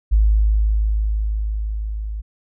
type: tone with level ramp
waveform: sine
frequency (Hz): 53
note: G#1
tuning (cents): +36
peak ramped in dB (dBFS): -10 to -24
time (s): 0.11-2.22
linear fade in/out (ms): 20
effects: none